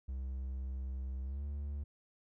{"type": "tone with pitch glide", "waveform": "triangle", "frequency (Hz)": [65.41, 71.74], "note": ["C2", "D2"], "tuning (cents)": [0, -40], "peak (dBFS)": -35, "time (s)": [0.08, 1.84], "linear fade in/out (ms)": 10, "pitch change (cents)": 160, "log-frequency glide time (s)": [1.23, 1.44], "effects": []}